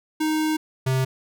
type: tone pair in turn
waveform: square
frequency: 311.1 / 131.09 Hz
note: D#4 / C3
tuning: 0 / +4 cents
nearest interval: octave + minor third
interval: 1496 cents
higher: first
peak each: -21 / -20 dBFS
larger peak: second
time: 0.2-0.57 / 0.86-1.05 s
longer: first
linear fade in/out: 10 ms
effects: none